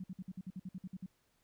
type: tone bursts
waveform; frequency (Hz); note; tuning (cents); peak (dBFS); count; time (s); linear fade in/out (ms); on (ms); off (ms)
sine; 185; F#3; 0; -40; 12; 0-1.062; 5; 39; 54
effects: pink hiss -75 dBFS RMS until 1.43 s